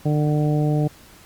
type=harmonic tone; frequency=149.9 Hz; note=D3; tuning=36 cents sharp; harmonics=1 / 2 / 3 / 4 / 5; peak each=-18 / -24 / -28 / -30 / -32 dBFS; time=0.05-0.88 s; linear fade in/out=10 ms; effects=pink hiss -48 dBFS RMS until 1.25 s + Opus 48 kbps